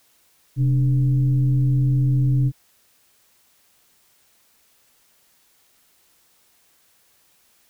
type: tone with frequency modulation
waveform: sine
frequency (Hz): 130.81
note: C3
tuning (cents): 0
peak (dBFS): -15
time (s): 0.56-2.52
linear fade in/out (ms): 50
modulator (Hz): 163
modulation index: 0.41
effects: white hiss -60 dBFS RMS until 7.69 s